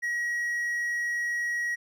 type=tone; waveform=triangle; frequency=1906 Hz; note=A#6; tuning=38 cents sharp; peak=-25 dBFS; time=0.02-1.76 s; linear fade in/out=20 ms; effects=none